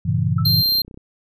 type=chord; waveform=sine; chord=G diminished seventh; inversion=none; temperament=equal with one note detuned; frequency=98 / 116.54 / 138.59 / 166.92 Hz; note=G2 / Bb2 / Db3 / Fb3; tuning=0 / 0 / 0 / +22 cents; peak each=-22 dBFS; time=0.05-0.62 s; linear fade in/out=10 ms
type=tone with exponential decay; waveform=sine; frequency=1318.5 Hz; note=E6; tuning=in tune; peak=-25 dBFS; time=0.38-0.52 s; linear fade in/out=5 ms; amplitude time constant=30 ms
type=tone; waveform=square; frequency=4168 Hz; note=C8; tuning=7 cents flat; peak=-16 dBFS; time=0.45-0.82 s; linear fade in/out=5 ms
type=click train; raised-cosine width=3 ms; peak=-26 dBFS; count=17; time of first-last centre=0.47-0.975 s; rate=31.7 Hz
effects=none